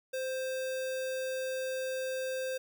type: tone with sample-and-hold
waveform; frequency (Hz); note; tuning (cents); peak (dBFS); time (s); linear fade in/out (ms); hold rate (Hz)
sine; 520; C5; -11; -32; 0.13-2.58; 10; 2100
effects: none